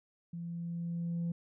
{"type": "tone with level ramp", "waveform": "sine", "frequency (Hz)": 170, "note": "F3", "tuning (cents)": -46, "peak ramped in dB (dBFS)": [-38, -29], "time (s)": [0.33, 1.32], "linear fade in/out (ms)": 5, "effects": ["tanh soft clip ceiling -30 dBFS"]}